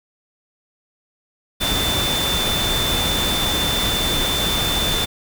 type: tone in noise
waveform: sine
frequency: 3538 Hz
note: A7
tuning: 9 cents sharp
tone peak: -21 dBFS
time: 1.6-5.06 s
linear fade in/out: 20 ms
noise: pink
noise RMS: -22 dBFS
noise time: 1.6-5.06 s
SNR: -2 dB
effects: none